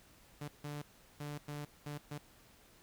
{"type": "tone bursts at uneven times", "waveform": "sawtooth", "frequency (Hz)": 146.83, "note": "D3", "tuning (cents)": 0, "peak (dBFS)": -37, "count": 6, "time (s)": [[0.41, 0.48], [0.64, 0.82], [1.2, 1.38], [1.48, 1.65], [1.86, 1.98], [2.11, 2.18]], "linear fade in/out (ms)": 5, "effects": ["pink hiss -63 dBFS RMS until 2.82 s"]}